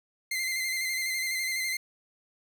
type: tone with vibrato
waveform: sawtooth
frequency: 2079 Hz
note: C7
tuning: 12 cents flat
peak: -25 dBFS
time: 0.31-1.77 s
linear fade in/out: 5 ms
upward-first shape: square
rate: 12 Hz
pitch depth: 27 cents each way
effects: none